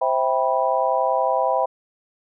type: chord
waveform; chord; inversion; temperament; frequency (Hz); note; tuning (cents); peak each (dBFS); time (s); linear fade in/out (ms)
sine; C major seventh; none; just; 523.3 / 654.1 / 784.9 / 981.1; C5 / E5 / G5 / B5; 0 / -14 / +2 / -12; -23; 0.01-1.66; 10
effects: none